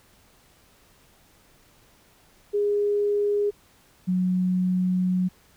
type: tone pair in turn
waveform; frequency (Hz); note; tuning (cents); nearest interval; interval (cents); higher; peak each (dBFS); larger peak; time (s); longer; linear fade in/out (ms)
sine; 410.9 / 183.04; G#4 / F#3; -18 / -18; octave + major second; 1400; first; -20; neither; 2.53-3.51 / 4.07-5.29; second; 20
effects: pink hiss -58 dBFS RMS until 5.56 s